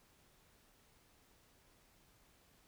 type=silence; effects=pink hiss -69 dBFS RMS until 2.67 s